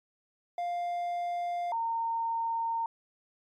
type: tone pair in turn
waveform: triangle / sine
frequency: 700 / 916.4 Hz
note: F5 / A#5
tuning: +4 / -30 cents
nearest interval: perfect fourth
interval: 466 cents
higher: second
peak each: -28 dBFS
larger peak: neither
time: 0.58-1.72 / 1.72-2.86 s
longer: neither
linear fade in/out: 2 ms
effects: MP3 96 kbps